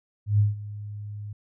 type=tone with ADSR envelope; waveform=sine; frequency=103.83 Hz; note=G#2; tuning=in tune; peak=-15 dBFS; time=0.26-1.33 s; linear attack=130 ms; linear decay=160 ms; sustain=-18 dB; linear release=5 ms; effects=none